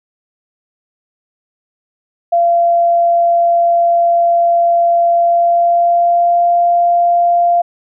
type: tone with pitch glide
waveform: sine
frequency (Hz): 686 to 694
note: F5 to F5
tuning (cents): -31 to -11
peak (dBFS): -8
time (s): 2.32-7.62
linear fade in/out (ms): 10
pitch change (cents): +20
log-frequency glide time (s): 5.13-6.45
effects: none